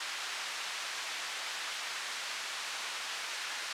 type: band-pass noise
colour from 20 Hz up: pink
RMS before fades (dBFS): -39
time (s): 0-3.73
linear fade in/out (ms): 5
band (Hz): 1300 to 6000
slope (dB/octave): 12
effects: low-pass 12000 Hz 12 dB/octave